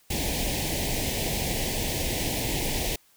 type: band-stop noise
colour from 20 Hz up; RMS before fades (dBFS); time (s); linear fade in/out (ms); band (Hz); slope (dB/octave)
pink; -28; 0.1-2.96; 5; 870 to 1900; 48
effects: white hiss -61 dBFS RMS until 3.16 s